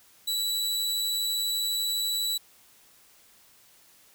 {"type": "tone", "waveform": "sawtooth", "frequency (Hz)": 3939, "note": "B7", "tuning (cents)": -5, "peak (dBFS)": -23, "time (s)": [0.27, 2.38], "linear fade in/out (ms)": 10, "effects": ["white hiss -58 dBFS RMS until 4.14 s"]}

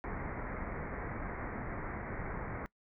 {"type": "low-pass noise", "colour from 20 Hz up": "pink", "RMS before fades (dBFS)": -40, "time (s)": [0.04, 2.66], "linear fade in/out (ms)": 0, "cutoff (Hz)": 2200, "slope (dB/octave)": 96, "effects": ["noise-tail reverb RT60 0.1 s tail -22 dB re dry"]}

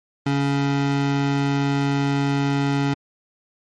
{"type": "tone pair together", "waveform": "square", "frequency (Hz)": [140, 280], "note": ["C#3", "C#4"], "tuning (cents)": [18, 18], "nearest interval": "octave", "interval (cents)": 1200, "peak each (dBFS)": [-22, -22], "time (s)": [0.26, 2.94], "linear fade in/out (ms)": 5, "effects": ["low-pass 5000 Hz 12 dB/octave", "MP3 48 kbps"]}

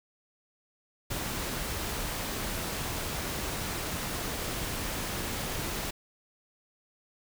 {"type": "noise", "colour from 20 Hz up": "pink", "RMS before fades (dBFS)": -34, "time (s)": [1.1, 5.91], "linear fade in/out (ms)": 10, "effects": []}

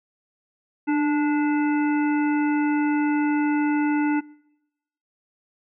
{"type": "harmonic tone with a mistuned harmonic", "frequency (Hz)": 291.3, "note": "D4", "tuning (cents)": -14, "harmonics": [1, 3, 5, 7, 9], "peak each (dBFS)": [-19, -29, -33, -36, -38], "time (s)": [0.87, 4.21], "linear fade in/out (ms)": 20, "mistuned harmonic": 1, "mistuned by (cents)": 38, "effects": ["noise-tail reverb RT60 1.0 s tail -26 dB re dry"]}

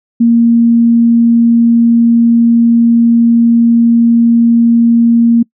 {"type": "tone", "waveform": "sine", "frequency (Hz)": 233.1, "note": "A#3", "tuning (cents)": 0, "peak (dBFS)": -4, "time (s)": [0.2, 5.43], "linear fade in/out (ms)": 10, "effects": ["noise-tail reverb RT60 0.1 s tail -25 dB re dry"]}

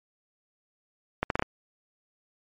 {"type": "accelerating click train", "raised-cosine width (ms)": 0.5, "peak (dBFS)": -10, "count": 5, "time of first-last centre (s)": [1.23, 1.424], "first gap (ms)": 72, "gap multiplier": 0.74, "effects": ["MP3 64 kbps"]}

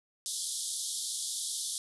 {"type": "band-pass noise", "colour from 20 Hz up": "white", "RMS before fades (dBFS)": -36, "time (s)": [0.26, 1.78], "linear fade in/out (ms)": 0, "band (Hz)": [3300, 11000], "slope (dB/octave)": 96, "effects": []}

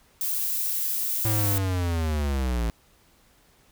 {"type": "noise", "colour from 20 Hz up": "violet", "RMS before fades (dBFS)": -27, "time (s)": [0.21, 1.58], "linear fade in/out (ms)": 2}
{"type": "linear sweep", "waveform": "square", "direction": "down", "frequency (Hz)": [110, 55], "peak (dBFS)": -24, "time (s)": [1.25, 2.7], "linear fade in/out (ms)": 0}
{"effects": ["pink hiss -60 dBFS RMS until 3.71 s"]}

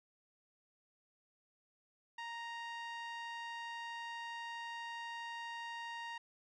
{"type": "tone with low-pass filter", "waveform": "5% pulse", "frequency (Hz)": 932.3, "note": "A#5", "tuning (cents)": 0, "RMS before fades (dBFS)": -45, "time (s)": [2.18, 6.18], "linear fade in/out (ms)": 5, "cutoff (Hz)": 1900, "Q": 0.83, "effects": []}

